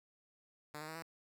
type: tone with pitch steps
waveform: 5% pulse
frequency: 149.9 / 154.65 / 159.55 / 164.6 Hz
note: D3 / D#3 / D#3 / E3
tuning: +36 / -10 / +44 / -2 cents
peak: -33 dBFS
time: 0.74-1.024 s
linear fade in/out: 5 ms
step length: 71 ms
effects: none